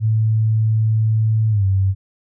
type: tone with pitch glide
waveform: sine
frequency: 110 to 96.32 Hz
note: A2 to G2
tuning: 0 to -30 cents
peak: -13 dBFS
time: 0-1.95 s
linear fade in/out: 50 ms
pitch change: -230 cents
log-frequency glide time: 1.5-1.65 s
effects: none